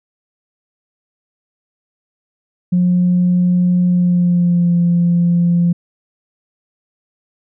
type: tone with pitch glide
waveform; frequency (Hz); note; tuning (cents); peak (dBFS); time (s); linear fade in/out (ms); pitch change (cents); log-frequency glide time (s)
sine; 178.8 to 172.81; F3 to F3; +41 to -18; -9; 2.72-5.73; 10; -59; 3.86-4.75
effects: tanh soft clip ceiling -6 dBFS